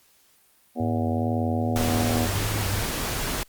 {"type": "harmonic tone", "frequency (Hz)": 81, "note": "E2", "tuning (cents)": -30, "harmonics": [3, 4, 5, 6, 7, 8, 9, 10], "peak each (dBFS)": [-26, -35, -36, -36, -33, -39, -32, -42], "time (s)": [0.75, 2.29], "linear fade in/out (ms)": 50}
{"type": "tone with vibrato", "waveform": "sine", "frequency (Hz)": 101.7, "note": "G#2", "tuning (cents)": -36, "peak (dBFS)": -26, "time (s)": [0.8, 2.82], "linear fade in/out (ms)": 5, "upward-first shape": "triangle", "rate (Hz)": 2.5, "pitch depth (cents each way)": 89}
{"type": "noise", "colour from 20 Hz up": "pink", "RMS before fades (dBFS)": -28, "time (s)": [1.76, 3.43], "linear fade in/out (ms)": 0}
{"effects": ["white hiss -60 dBFS RMS until 3.48 s", "Opus 48 kbps"]}